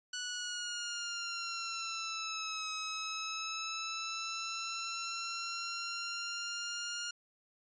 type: linear two-way sweep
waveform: 10% pulse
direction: down then up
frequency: 1480 to 1276 to 1418 Hz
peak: -28 dBFS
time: 0.13-7.11 s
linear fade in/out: 5 ms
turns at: 2.7 s
effects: resampled to 16000 Hz